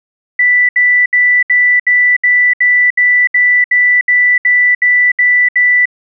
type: tone bursts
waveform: sine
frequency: 1975.5 Hz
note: B6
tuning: in tune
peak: -6 dBFS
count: 15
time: 0.39-5.856 s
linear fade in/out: 5 ms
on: 300 ms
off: 69 ms
effects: none